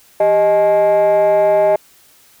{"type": "tone with frequency modulation", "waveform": "sine", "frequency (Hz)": 622.3, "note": "D#5", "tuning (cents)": 0, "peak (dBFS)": -7, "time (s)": [0.2, 1.76], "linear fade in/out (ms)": 5, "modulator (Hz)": 227, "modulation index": 0.66, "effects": ["tanh soft clip ceiling -8 dBFS", "white hiss -49 dBFS RMS until 2.4 s"]}